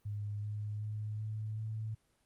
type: tone with pitch steps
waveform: sine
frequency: 103.5 / 105.01 / 106.53 / 108.08 / 109.65 Hz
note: G#2 / G#2 / G#2 / A2 / A2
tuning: -5 / +20 / +45 / -30 / -6 cents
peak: -36 dBFS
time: 0.05-1.95 s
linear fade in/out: 10 ms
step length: 380 ms
effects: pink hiss -74 dBFS RMS until 2.25 s + Opus 32 kbps